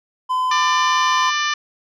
triangle tone with pitch glide, 1018 to 1025.7 Hz, C6 to C6, -48 to -35 cents, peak -15 dBFS, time 0.29-1.31 s, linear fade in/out 20 ms, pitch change +13 cents, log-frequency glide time 0.65-1.01 s
harmonic tone, 594 Hz, D5, 20 cents sharp, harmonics 2 / 3 / 4 / 5 / 6 / 7 / 8 / 9 / 10, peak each -22 / -23 / -27 / -27 / -30 / -33 / -34 / -34 / -30 dBFS, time 0.51-1.54 s, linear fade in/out 5 ms
effects none

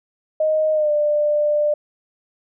sine tone with pitch glide, 622.3 to 594.9 Hz, D#5 to D5, 0 to +22 cents, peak -15 dBFS, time 0.4-1.74 s, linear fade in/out 5 ms, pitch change -78 cents, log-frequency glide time 0.73-0.91 s, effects none

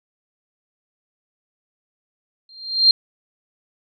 sine tone with exponential growth, 4186 Hz, C8, in tune, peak -6 dBFS, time 2.49-2.91 s, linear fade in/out 2 ms, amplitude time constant 91 ms, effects none

